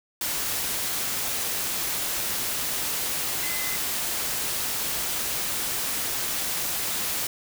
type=tone in noise; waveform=sine; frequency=2041 Hz; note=C7; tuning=44 cents flat; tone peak=-34 dBFS; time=3.43-3.76 s; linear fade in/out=2 ms; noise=white; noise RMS=-28 dBFS; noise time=0.21-7.27 s; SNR=-9 dB; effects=none